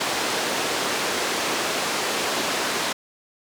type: band-pass noise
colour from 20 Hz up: pink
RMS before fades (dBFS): -25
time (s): 0-2.93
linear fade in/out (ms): 10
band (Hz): 350 to 7400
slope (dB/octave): 12
effects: none